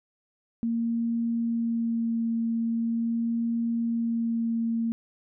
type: tone with vibrato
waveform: sine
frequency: 230.6 Hz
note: A#3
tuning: 19 cents flat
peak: -24 dBFS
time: 0.63-4.92 s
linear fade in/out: 0 ms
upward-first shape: sine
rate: 0.42 Hz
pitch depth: 11 cents each way
effects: none